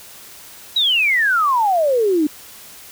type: exponential sweep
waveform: sine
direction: down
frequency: 3951 to 289.5 Hz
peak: -13 dBFS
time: 0.76-2.27 s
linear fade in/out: 5 ms
effects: white hiss -40 dBFS RMS until 2.91 s